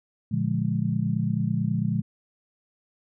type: chord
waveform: sine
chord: Bb dominant seventh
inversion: none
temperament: just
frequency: 116.54 / 145.68 / 174.81 / 209.8 Hz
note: Bb2 / D3 / F3 / Ab3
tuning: 0 / -14 / +2 / +18 cents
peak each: -28 dBFS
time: 0.31-2.02 s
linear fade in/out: 10 ms
effects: none